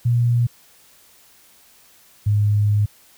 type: tone pair in turn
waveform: sine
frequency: 119.6 / 103.96 Hz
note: A#2 / G#2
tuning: +45 / +2 cents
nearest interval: major second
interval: 243 cents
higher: first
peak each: -14 / -14 dBFS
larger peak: neither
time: 0.05-0.47 / 2.26-2.86 s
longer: second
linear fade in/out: 10 ms
effects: white hiss -52 dBFS RMS until 3.17 s